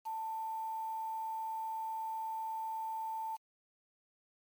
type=tone with quantisation; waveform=sine; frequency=888 Hz; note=A5; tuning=16 cents sharp; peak=-36 dBFS; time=0.05-3.37 s; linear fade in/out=20 ms; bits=9; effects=MP3 96 kbps